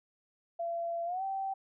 sine tone with pitch glide, 679 to 775.5 Hz, F5 to G5, -49 to -19 cents, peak -32 dBFS, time 0.59-1.54 s, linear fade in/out 10 ms, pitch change +230 cents, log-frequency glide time 1.05-1.23 s, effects none

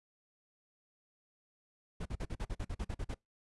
brown noise bursts, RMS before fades -37 dBFS, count 12, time 2-3.145 s, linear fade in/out 10 ms, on 56 ms, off 43 ms, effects noise-tail reverb RT60 0.2 s tail -26 dB re dry + resampled to 24000 Hz

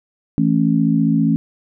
sine chord, A major, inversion second, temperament equal with one note detuned, 164.81 / 220 / 274.8 Hz, E3 / A3 / C#4, 0 / 0 / -15 cents, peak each -17 dBFS, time 0.38-1.36 s, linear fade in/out 0 ms, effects none

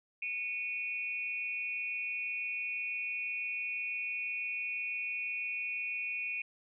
sine tone with amplitude modulation, 2462 Hz, D#7, 19 cents flat, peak -30 dBFS, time 0.22-6.42 s, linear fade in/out 5 ms, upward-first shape sine, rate 226 Hz, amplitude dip 85%, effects none

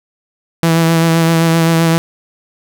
sawtooth tone with vibrato, 164.81 Hz, E3, in tune, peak -5 dBFS, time 0.63-1.98 s, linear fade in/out 0 ms, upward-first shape sine, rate 7.7 Hz, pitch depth 20 cents each way, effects none

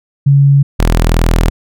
sine / sawtooth tone pair in turn, 140 / 41.1 Hz, C#3 / E1, +18 / -4 cents, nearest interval octave + major sixth, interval 2122 cents, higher first, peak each -4 dBFS, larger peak neither, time 0.26-0.63 / 0.79-1.5 s, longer second, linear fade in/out 10 ms, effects none

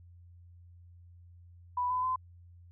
sine tone with pitch steps, 987.8 / 1006.2 / 1025 Hz, B5 / B5 / C6, 0 / +32 / -36 cents, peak -28 dBFS, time 1.77-2.16 s, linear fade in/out 5 ms, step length 130 ms, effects added 87 Hz sine -52 dBFS peak until 2.71 s

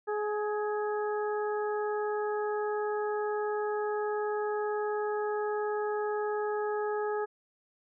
harmonic tone with a mistuned harmonic, 420.7 Hz, G#4, 22 cents sharp, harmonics 1 / 2 / 3 / 4, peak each -30 / -36 / -40 / -42 dBFS, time 0.07-7.26 s, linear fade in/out 20 ms, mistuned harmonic 4, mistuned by -21 cents, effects none

